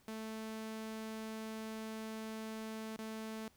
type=tone with dropouts; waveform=sawtooth; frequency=220 Hz; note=A3; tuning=in tune; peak=-38 dBFS; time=0.08-3.48 s; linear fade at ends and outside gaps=2 ms; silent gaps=2.964-2.989 s; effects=pink hiss -69 dBFS RMS until 3.56 s